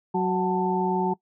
harmonic tone with a mistuned harmonic, 185.4 Hz, F#3, 4 cents sharp, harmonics 1 / 2 / 4 / 5, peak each -26 / -26 / -31 / -26 dBFS, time 0.14-1.14 s, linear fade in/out 10 ms, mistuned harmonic 5, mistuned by -77 cents, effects noise-tail reverb RT60 0.1 s tail -21 dB re dry

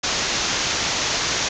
white low-pass noise, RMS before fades -23 dBFS, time 0.03-1.49 s, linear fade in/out 10 ms, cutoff 6900 Hz, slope 96 dB/octave, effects none

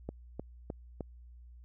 click train, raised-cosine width 2 ms, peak -24 dBFS, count 4, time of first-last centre 0.09-1.007 s, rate 3.27 Hz, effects added 60 Hz sine -50 dBFS peak until 1.64 s

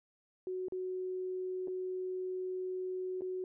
sine tone with dropouts, 370 Hz, F#4, in tune, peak -35 dBFS, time 0.47-3.44 s, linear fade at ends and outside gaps 1 ms, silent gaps 0.684-0.722 / 1.674-1.681 / 3.209-3.219 s, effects none

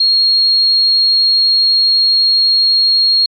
sine tone, 4272 Hz, C8, 35 cents sharp, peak -8 dBFS, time 0-3.26 s, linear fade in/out 5 ms, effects AAC 64 kbps

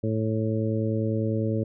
harmonic tone, 110 Hz, A2, in tune, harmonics 1 / 2 / 3 / 4 / 5, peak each -26 / -29 / -31 / -32 / -33 dBFS, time 0.03-1.64 s, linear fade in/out 10 ms, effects none

